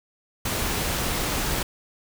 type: noise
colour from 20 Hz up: pink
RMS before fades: -26 dBFS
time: 0.45-1.63 s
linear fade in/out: 5 ms
effects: none